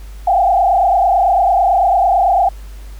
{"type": "tone with frequency modulation", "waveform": "sine", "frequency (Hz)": 743, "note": "F#5", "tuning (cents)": 7, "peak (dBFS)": -9, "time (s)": [0.27, 2.49], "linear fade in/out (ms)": 5, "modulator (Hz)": 29, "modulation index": 2.1, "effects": ["added 50 Hz sine -29 dBFS peak until 2.99 s", "pink hiss -45 dBFS RMS until 2.99 s"]}